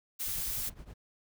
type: noise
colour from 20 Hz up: blue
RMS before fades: -35 dBFS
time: 0.19-0.7 s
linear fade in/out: 20 ms
type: noise with tremolo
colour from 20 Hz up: brown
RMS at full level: -43 dBFS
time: 0.26-0.94 s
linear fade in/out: 10 ms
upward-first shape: triangle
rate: 9.7 Hz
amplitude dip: 90%
effects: none